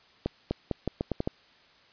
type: accelerating click train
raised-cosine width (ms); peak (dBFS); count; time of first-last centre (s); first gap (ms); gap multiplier
2; -14; 8; 0.26-1.275; 250; 0.81
effects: white hiss -59 dBFS RMS until 1.92 s + resampled to 11025 Hz